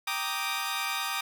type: chord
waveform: 15% pulse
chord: Eb major seventh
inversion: first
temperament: equal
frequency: 784 / 932.3 / 1174.7 / 1244.5 Hz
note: G5 / Bb5 / D6 / Eb6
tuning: 0 / 0 / 0 / 0 cents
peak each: -30 / -30 / -28 / -28 dBFS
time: 0.07-1.21 s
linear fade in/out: 5 ms
effects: none